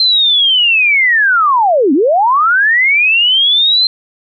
sine linear two-way sweep, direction down then up, 4152 to 252.1 to 4152 Hz, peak -7 dBFS, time 0-3.87 s, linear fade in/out 2 ms, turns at 1.93 s, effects none

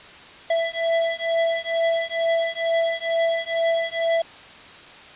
square beating tone pair, 663 / 665.2 Hz, E5 / E5, +10 / +16 cents, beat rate 2.2 Hz, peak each -24 dBFS, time 0.5-4.22 s, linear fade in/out 5 ms, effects white hiss -43 dBFS RMS until 5.15 s + resampled to 8000 Hz

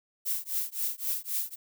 violet noise with tremolo, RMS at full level -28 dBFS, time 0.25-1.56 s, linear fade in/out 20 ms, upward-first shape triangle, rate 3.8 Hz, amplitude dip 100%, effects none

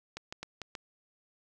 clicks, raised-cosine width 0.2 ms, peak -22 dBFS, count 5, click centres 0.17 / 0.325 / 0.43 / 0.617 / 0.752 s, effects none

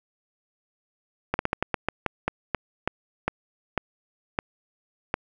slowing click train, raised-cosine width 0.5 ms, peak -8 dBFS, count 15, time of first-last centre 1.34-5.141 s, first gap 51 ms, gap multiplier 1.23, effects none

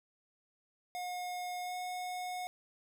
square tone with pitch glide, 720 to 727.1 Hz, F#5 to F#5, -47 to -30 cents, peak -38 dBFS, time 0.95-2.47 s, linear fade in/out 0 ms, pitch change +17 cents, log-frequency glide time 1.62-1.75 s, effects none

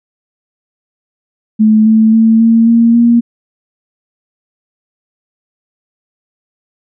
sine tone with pitch steps, 216.6 / 220.3 / 224 / 227.8 / 231.6 / 235.5 Hz, A3 / A3 / A3 / A#3 / A#3 / A#3, -27 / +2 / +31 / -40 / -11 / +18 cents, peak -4 dBFS, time 1.59-3.21 s, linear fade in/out 20 ms, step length 270 ms, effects none

